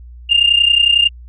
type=tone pair together; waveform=sine; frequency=2794 / 2825 Hz; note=F7 / F7; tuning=0 / +19 cents; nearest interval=unison; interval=19 cents; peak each=-11 dBFS; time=0.29-1.09 s; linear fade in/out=20 ms; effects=tanh soft clip ceiling -2 dBFS + added 60 Hz sine -33 dBFS peak until 1.28 s